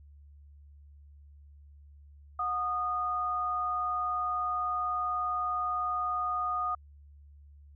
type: tone pair together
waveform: sine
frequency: 727 / 1230.5 Hz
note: F#5 / D#6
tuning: -31 / -20 cents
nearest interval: major sixth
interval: 911 cents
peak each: -36 / -29 dBFS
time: 2.39-6.75 s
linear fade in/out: 5 ms
effects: added 72 Hz sine -51 dBFS peak until 7.75 s